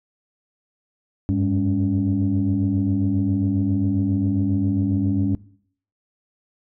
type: tone cluster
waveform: sine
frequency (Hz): 93.1 / 100.5 / 201.9 / 281.8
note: F#2 / G2 / G#3 / C#4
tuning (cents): +11 / +44 / -49 / +29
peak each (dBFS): -29 / -21 / -23 / -21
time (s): 1.29-5.35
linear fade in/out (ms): 0
effects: noise-tail reverb RT60 0.6 s tail -21 dB re dry + tanh soft clip ceiling -11 dBFS